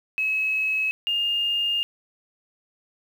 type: tone pair in turn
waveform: sine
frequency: 2571 / 2822 Hz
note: E7 / F7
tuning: -44 / +17 cents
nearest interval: major second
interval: 161 cents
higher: second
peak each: -21 dBFS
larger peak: neither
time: 0.18-0.91 / 1.07-1.83 s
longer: second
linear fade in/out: 0 ms
effects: 8-bit